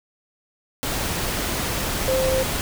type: tone in noise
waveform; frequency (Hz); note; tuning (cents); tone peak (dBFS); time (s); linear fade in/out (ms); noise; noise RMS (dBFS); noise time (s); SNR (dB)
sine; 523.3; C5; 0; -19; 2.08-2.43; 0; pink; -25; 0.83-2.61; +3
effects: none